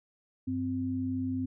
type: tone pair together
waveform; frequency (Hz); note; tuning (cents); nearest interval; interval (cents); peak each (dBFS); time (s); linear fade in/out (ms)
sine; 97.2 / 259.5; G2 / C4; -14 / -14; octave + perfect fourth; 1700; -36 / -30; 0.47-1.46; 10
effects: none